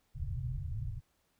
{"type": "low-pass noise", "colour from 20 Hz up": "white", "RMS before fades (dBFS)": -37, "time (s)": [0.14, 1.01], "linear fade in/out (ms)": 50, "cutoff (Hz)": 140, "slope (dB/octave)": 96, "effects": ["pink hiss -75 dBFS RMS until 1.39 s"]}